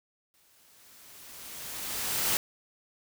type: noise with exponential growth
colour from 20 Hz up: white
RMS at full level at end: -26 dBFS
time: 0.34-2.37 s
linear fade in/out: 0 ms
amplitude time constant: 440 ms
effects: none